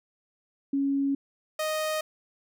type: tone pair in turn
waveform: sine / sawtooth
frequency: 277 / 621.8 Hz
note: C#4 / D#5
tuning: -1 / -1 cents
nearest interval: octave + major second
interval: 1400 cents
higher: second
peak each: -23 dBFS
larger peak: neither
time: 0.73-1.15 / 1.59-2.01 s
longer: neither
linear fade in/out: 5 ms
effects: none